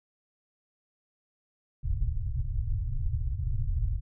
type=low-pass noise; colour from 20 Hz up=pink; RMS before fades=-29 dBFS; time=1.83-4.01 s; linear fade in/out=20 ms; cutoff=130 Hz; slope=96 dB/octave; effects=none